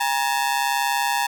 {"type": "ring-modulated tone", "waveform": "sawtooth", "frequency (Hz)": 880, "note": "A5", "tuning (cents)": 0, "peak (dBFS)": -13, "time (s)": [0, 1.27], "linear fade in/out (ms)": 10, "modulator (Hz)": 70.5, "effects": []}